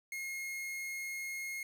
45% pulse tone, 2151 Hz, C7, 47 cents sharp, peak -38 dBFS, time 0.12-1.63 s, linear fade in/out 2 ms, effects none

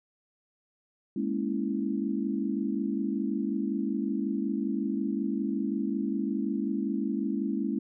sine chord, A# half-diminished seventh, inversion third, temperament equal, 207.7 / 233.1 / 277.2 / 329.6 Hz, G#3 / A#3 / C#4 / E4, 0 / 0 / 0 / 0 cents, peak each -31 / -34 / -32 / -34 dBFS, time 1.16-7.79 s, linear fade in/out 5 ms, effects none

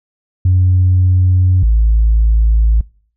sine tone pair in turn, 91.6 / 54.81 Hz, F#2 / A1, -17 / -6 cents, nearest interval major sixth, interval 889 cents, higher first, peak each -6 dBFS, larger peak neither, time 0.45-1.63 / 1.63-2.81 s, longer neither, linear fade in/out 5 ms, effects noise-tail reverb RT60 0.5 s tail -25 dB re dry + tanh soft clip ceiling -4 dBFS

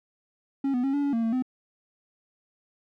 triangle tone with pitch steps, 274.2 / 247.1 / 272.2 / 286 / 282.9 / 229.5 / 226.2 / 255.5 Hz, C#4 / B3 / C#4 / D4 / C#4 / A#3 / A3 / C4, -19 / +1 / -31 / -46 / +35 / -27 / +48 / -41 cents, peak -21 dBFS, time 0.64-1.424 s, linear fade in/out 5 ms, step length 98 ms, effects none

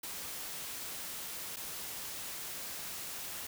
white noise with dropouts, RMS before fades -42 dBFS, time 0.03-3.47 s, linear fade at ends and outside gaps 5 ms, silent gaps 1.561-1.567 s, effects none

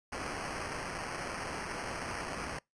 white noise with sample-and-hold, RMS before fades -39 dBFS, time 0.12-2.59 s, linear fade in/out 5 ms, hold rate 3675 Hz, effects noise-tail reverb RT60 0.2 s tail -26 dB re dry + resampled to 22050 Hz

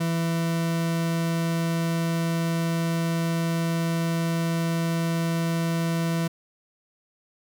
40% pulse tone, 166.2 Hz, E3, 15 cents sharp, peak -22 dBFS, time 0-6.28 s, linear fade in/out 10 ms, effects none

